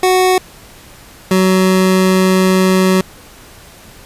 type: tone pair in turn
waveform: 25% pulse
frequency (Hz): 370 / 187.2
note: F#4 / F#3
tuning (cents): 0 / +20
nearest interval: octave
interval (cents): 1180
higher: first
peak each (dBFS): -5 / -5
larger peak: neither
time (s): 0.03-0.38 / 1.31-3.01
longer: second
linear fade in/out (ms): 2
effects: pink hiss -39 dBFS RMS until 4.05 s + resampled to 32000 Hz